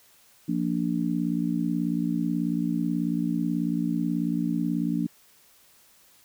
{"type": "chord", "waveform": "sine", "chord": "Bb major", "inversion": "second", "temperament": "just", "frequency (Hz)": [174.81, 233.1, 291.4], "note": ["F3", "Bb3", "D4"], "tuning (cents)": [2, 0, -13], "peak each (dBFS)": -28, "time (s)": [0.48, 5.07], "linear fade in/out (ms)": 10, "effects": ["white hiss -58 dBFS RMS until 6.24 s"]}